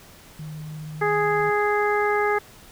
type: tone with vibrato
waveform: sine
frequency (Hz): 154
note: D#3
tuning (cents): -17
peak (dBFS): -32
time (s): 0.39-1.5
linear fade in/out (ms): 5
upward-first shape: square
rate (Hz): 19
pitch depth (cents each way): 19
type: harmonic tone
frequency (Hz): 415.3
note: G#4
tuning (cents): 0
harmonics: 1 / 2 / 3 / 4 / 5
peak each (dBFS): -22 / -25 / -27 / -28 / -29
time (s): 1.01-2.39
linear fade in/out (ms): 10
effects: pink hiss -48 dBFS RMS until 2.71 s